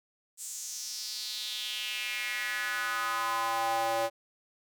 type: tone with high-pass filter sweep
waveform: square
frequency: 113.9 Hz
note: A#2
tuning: 40 cents flat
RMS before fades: -33 dBFS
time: 0.37-4.1 s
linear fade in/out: 50 ms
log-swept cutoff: 7900 to 610 Hz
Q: 3.7
effects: none